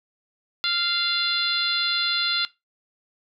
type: harmonic tone with a mistuned harmonic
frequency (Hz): 696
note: F5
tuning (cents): -6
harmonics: 2 / 3 / 4 / 5 / 6 / 7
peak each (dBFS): -28 / -32 / -30 / -26 / -26 / -37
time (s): 0.64-2.45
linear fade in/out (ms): 0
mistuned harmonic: 6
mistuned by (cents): -24
effects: noise-tail reverb RT60 0.2 s tail -18 dB re dry